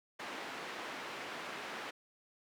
white band-pass noise, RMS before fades -44 dBFS, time 0.19-1.91 s, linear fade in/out 10 ms, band 240 to 2100 Hz, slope 12 dB/octave, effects none

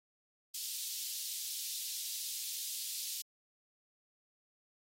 pink high-pass noise, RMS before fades -41 dBFS, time 0.54-3.22 s, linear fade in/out 5 ms, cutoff 3700 Hz, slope 24 dB/octave, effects AAC 48 kbps

